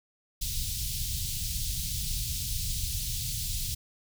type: band-stop noise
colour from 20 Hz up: pink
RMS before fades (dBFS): -32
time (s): 0.41-3.75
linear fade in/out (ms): 10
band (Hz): 130 to 3600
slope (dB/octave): 24
effects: none